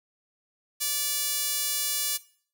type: tone with high-pass filter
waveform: sawtooth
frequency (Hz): 580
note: D5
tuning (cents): -22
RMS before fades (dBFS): -28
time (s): 0.8-2.18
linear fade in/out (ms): 20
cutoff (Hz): 5700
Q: 0.62
effects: noise-tail reverb RT60 0.5 s tail -19 dB re dry